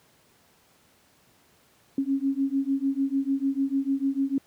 sine beating tone pair, 270 / 276.7 Hz, C#4 / C#4, -45 / -3 cents, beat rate 6.7 Hz, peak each -26 dBFS, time 1.98-4.38 s, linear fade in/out 2 ms, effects pink hiss -61 dBFS RMS until 4.46 s + high-pass 100 Hz 12 dB/octave

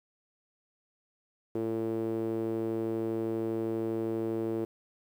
sawtooth tone with band-pass filter, 112.5 Hz, A2, 39 cents sharp, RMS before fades -32 dBFS, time 1.55-4.65 s, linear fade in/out 5 ms, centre 380 Hz, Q 4.5, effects 10-bit

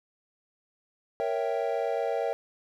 triangle chord, A# diminished seventh, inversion none, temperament equal, 466.2 / 554.4 / 659.3 / 784 Hz, A#4 / C#5 / E5 / G5, 0 / 0 / 0 / 0 cents, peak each -29 / -30 / -30 / -32 dBFS, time 1.2-2.33 s, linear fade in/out 0 ms, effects none

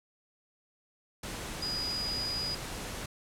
sine tone in noise, 4921 Hz, D#8, 20 cents flat, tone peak -32 dBFS, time 1.62-2.55 s, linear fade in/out 5 ms, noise pink, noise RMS -39 dBFS, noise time 1.23-3.06 s, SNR +4 dB, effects low-pass 11000 Hz 12 dB/octave

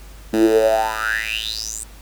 10% pulse tone with high-pass filter sweep, 110 Hz, A2, in tune, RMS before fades -19 dBFS, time 0.33-1.84 s, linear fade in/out 10 ms, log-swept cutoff 260 to 8600 Hz, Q 9.3, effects added 50 Hz sine -38 dBFS peak until 2.01 s + pink hiss -46 dBFS RMS until 2.01 s

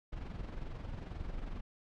brown noise with amplitude modulation, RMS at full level -39 dBFS, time 0.12-1.61 s, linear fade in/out 10 ms, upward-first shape sine, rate 22.3 Hz, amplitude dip 55%, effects low-pass 4000 Hz 12 dB/octave

